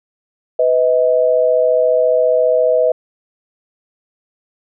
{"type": "tone pair together", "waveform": "sine", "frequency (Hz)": [499.4, 634], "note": ["B4", "D#5"], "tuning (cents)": [19, 32], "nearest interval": "major third", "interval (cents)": 413, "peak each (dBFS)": -13, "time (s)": [0.59, 2.92], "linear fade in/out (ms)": 5, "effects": []}